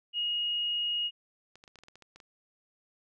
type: tone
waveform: sine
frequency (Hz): 2875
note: F7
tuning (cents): +50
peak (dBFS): -28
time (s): 0.13-1.11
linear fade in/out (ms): 50
type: clicks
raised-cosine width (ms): 0.2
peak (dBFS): -35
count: 11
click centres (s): 1.556 / 1.639 / 1.678 / 1.757 / 1.788 / 1.836 / 1.884 / 1.956 / 2.023 / 2.16 / 2.202
effects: none